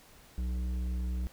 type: tone with tanh clipping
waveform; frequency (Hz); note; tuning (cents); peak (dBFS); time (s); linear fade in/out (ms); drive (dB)
triangle; 61.74; B1; 0; -32; 0.38-1.27; 0; 14
effects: pink hiss -57 dBFS RMS until 1.32 s